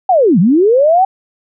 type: linear two-way sweep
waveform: sine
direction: down then up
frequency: 784 to 156.5 to 784 Hz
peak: -6 dBFS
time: 0.09-1.05 s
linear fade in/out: 5 ms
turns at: 0.39 s
effects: none